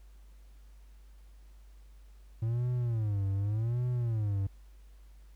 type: tone with vibrato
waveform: triangle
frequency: 110 Hz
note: A2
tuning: in tune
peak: -26 dBFS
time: 2.42-4.47 s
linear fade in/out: 5 ms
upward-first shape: sine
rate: 0.86 Hz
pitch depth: 210 cents each way
effects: added 50 Hz sine -51 dBFS peak until 5.35 s + pink hiss -69 dBFS RMS until 5.35 s